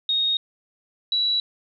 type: tone pair in turn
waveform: sine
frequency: 3729 / 3922 Hz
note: A#7 / B7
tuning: 0 / -13 cents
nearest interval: minor second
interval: 87 cents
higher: second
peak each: -19 dBFS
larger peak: neither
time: 0.09-0.37 / 1.12-1.4 s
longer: neither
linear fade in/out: 2 ms
effects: none